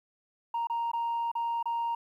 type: tone with dropouts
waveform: sine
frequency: 932.3 Hz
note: A#5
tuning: in tune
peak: -26 dBFS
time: 0.54-1.95 s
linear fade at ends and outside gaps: 5 ms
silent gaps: 0.671-0.698 / 0.916-0.933 / 1.316-1.352 / 1.628-1.656 s
effects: tanh soft clip ceiling -26 dBFS + 11-bit